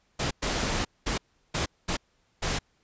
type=noise bursts at uneven times; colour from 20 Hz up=pink; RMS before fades=-28 dBFS; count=6; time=0.19-0.31 / 0.42-0.85 / 1.06-1.18 / 1.54-1.66 / 1.88-1.97 / 2.42-2.59 s; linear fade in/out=10 ms; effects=pink hiss -69 dBFS RMS until 2.83 s + resampled to 16000 Hz